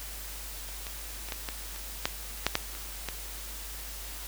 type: clicks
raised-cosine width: 0.2 ms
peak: -27 / -21 / -22 / -16 / -16 / -27 / -8 / -6 / -7 / -26 / -15 dBFS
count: 11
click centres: 0.689 / 0.868 / 1.287 / 1.322 / 1.488 / 1.761 / 2.055 / 2.466 / 2.554 / 2.751 / 3.087 s
effects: added 50 Hz sine -42 dBFS peak until 4.27 s + white hiss -42 dBFS RMS until 4.27 s